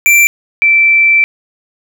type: tone pair in turn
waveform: square / sine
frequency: 2349 / 2334 Hz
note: D7 / D7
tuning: 0 / -11 cents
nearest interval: unison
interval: 11 cents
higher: first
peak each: -5 dBFS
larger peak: neither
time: 0.06-0.27 / 0.62-1.24 s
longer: second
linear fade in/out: 0 ms
effects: none